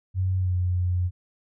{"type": "tone with pitch glide", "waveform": "sine", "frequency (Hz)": [93.3, 89.91], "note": ["F#2", "F#2"], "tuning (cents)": [15, -49], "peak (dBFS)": -21, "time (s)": [0.14, 1.11], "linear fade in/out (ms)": 50, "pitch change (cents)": -64, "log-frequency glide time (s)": [0.38, 0.55], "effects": []}